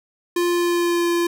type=tone with pitch glide; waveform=square; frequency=349.2 to 343.8 Hz; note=F4 to F4; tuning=0 to -27 cents; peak=-18 dBFS; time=0.36-1.27 s; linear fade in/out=5 ms; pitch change=-27 cents; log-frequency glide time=0.49-1.1 s; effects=none